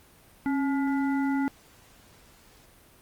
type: harmonic tone with a mistuned harmonic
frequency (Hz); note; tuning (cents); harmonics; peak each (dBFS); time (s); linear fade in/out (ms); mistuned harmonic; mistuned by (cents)
284.6; C#4; +46; 1 / 3 / 5 / 7; -24 / -34 / -38 / -41; 0.46-1.48; 0; 1; -74
effects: pink hiss -56 dBFS RMS until 3.01 s + Opus 32 kbps